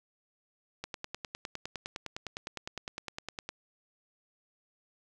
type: click train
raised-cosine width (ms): 0.2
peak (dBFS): -20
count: 27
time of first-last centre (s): 0.84-3.49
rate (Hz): 9.81
effects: none